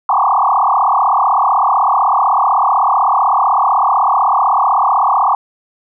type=tone with frequency modulation; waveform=sine; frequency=964 Hz; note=B5; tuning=42 cents flat; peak=-9 dBFS; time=0.09-5.35 s; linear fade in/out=2 ms; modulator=35.9 Hz; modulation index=6; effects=none